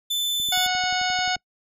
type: tone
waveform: 40% pulse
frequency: 3520 Hz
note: A7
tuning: in tune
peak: -21 dBFS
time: 0.1-0.67 s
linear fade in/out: 10 ms
type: click train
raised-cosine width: 3 ms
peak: -31 dBFS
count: 12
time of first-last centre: 0.4-1.365 s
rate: 11.4 Hz
type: harmonic tone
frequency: 734 Hz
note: F#5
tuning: 14 cents flat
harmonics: 1 / 2 / 3 / 4 / 5 / 6 / 7 / 9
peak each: -25 / -28 / -30 / -31 / -32 / -33 / -33 / -35 dBFS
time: 0.52-1.36 s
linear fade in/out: 5 ms
effects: noise-tail reverb RT60 0.1 s tail -26 dB re dry